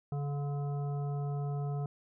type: harmonic tone with a mistuned harmonic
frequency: 142.8 Hz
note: D3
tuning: 48 cents flat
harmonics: 1 / 3 / 5 / 7 / 9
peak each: -32 / -44 / -45 / -56 / -54 dBFS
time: 0.12-1.86 s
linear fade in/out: 2 ms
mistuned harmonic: 7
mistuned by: +50 cents
effects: none